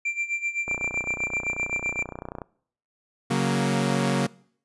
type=tone with tremolo; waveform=triangle; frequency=2361 Hz; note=D7; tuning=9 cents sharp; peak=-21 dBFS; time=0.05-2.03 s; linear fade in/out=5 ms; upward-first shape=sine; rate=7.8 Hz; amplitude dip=80%
type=click train; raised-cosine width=1 ms; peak=-20 dBFS; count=54; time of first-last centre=0.68-2.418 s; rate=30.5 Hz
type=chord; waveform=sawtooth; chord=F# major; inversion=second; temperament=equal; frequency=138.59 / 185 / 233.1 Hz; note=C#3 / F#3 / A#3; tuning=0 / 0 / 0 cents; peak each=-22 dBFS; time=3.3-4.27 s; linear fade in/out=10 ms
effects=noise-tail reverb RT60 0.6 s tail -23 dB re dry + resampled to 24000 Hz